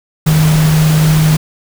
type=tone in noise; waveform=sine; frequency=155.56 Hz; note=D#3; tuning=in tune; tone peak=-7 dBFS; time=0.26-1.37 s; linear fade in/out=10 ms; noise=pink; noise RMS=-19 dBFS; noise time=0.26-1.37 s; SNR=+9 dB; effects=none